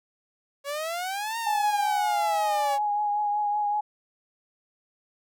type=exponential two-way sweep; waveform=sawtooth; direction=up then down; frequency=554.4 to 929 to 554.4 Hz; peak=-25 dBFS; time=0.64-2.79 s; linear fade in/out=50 ms; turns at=1.38 s
type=tone with vibrato; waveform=sine; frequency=830.6 Hz; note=G#5; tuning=in tune; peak=-23 dBFS; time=1.46-3.81 s; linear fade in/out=10 ms; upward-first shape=triangle; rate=5.3 Hz; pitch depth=27 cents each way
effects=none